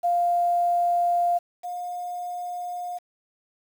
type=tone pair in turn; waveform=sine; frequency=698.5 / 711.5 Hz; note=F5 / F5; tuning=0 / +32 cents; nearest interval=unison; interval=32 cents; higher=second; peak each=-19 / -29 dBFS; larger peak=first; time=0.03-1.39 / 1.63-2.99 s; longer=neither; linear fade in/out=20 ms; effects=8-bit